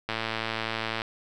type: click train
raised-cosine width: 0.3 ms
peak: -13 dBFS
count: 105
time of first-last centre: 0.09-1.019 s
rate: 112 Hz
effects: none